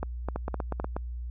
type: two click trains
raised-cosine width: 1 ms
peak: -17 / -17 dBFS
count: 4 / 6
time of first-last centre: 0.03-0.799 / 0.36-0.965 s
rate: 3.9 / 8.26 Hz
effects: added 60 Hz sine -33 dBFS peak until 1.3 s